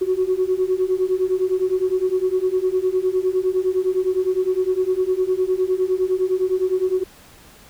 sine beating tone pair, 366.2 / 376 Hz, F#4 / F#4, -18 / +28 cents, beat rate 9.8 Hz, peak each -20 / -19 dBFS, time 0.01-7.04 s, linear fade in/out 10 ms, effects tanh soft clip ceiling -10 dBFS + pink hiss -47 dBFS RMS until 7.69 s

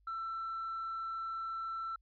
sine tone, 1337 Hz, E6, 24 cents sharp, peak -35 dBFS, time 0.07-1.96 s, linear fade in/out 5 ms, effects tanh soft clip ceiling -34 dBFS + added 50 Hz sine -66 dBFS peak until 2.01 s

